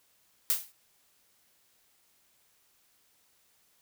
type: noise with exponential decay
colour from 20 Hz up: blue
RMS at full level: -23 dBFS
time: 0.5-0.72 s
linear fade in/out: 0 ms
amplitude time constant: 47 ms
effects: white hiss -68 dBFS RMS until 3.81 s